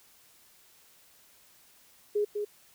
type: tone with echo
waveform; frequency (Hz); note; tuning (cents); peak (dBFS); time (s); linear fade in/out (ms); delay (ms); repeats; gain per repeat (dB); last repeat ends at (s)
sine; 415.3; G#4; 0; -24; 2.15-2.25; 10; 200; 1; -5; 2.45
effects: white hiss -60 dBFS RMS until 2.74 s